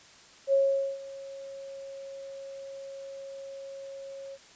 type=tone with ADSR envelope; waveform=sine; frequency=547 Hz; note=C#5; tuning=23 cents flat; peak=-19 dBFS; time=0.47-4.38 s; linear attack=60 ms; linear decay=450 ms; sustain=-20 dB; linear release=44 ms; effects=white hiss -54 dBFS RMS until 4.55 s + resampled to 16000 Hz